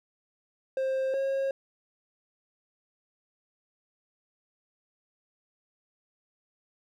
triangle tone pair in turn, 529 / 541.7 Hz, C5 / C#5, +19 / -40 cents, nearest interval unison, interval 41 cents, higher second, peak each -24 dBFS, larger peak neither, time 0.77-1.14 / 1.14-1.51 s, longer neither, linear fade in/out 2 ms, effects none

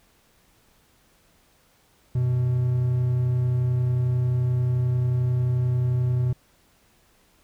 triangle tone pair together, 93.5 / 124.81 Hz, F#2 / B2, +19 / +19 cents, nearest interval perfect fourth, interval 500 cents, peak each -29 / -18 dBFS, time 2.15-6.33 s, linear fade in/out 5 ms, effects pink hiss -61 dBFS RMS until 7.43 s

